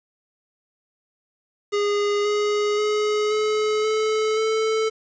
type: tone with pitch steps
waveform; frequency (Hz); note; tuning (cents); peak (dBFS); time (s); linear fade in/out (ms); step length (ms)
square; 410.5 / 416.2 / 422 / 427.9 / 433.9 / 440; G#4 / G#4 / G#4 / A4 / A4 / A4; -20 / +4 / +28 / -48 / -24 / 0; -20; 1.72-4.9; 20; 530
effects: resampled to 16000 Hz + 8-bit